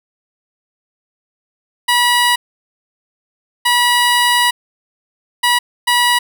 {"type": "tone bursts at uneven times", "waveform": "15% pulse", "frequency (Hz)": 970, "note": "B5", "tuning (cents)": -31, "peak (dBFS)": -4, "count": 4, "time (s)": [[1.88, 2.36], [3.65, 4.51], [5.43, 5.59], [5.87, 6.19]], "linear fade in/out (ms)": 10, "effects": []}